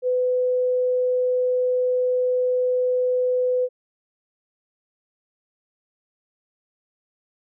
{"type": "tone", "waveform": "sine", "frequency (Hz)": 502, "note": "B4", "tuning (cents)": 28, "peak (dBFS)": -18, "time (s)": [0.02, 3.69], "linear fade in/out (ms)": 50, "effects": []}